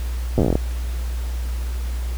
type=slowing click train; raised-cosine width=2 ms; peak=-5 dBFS; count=12; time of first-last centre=0.38-0.555 s; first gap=8 ms; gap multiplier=1.13; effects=added 60 Hz sine -22 dBFS peak until 2.17 s + pink hiss -40 dBFS RMS until 2.17 s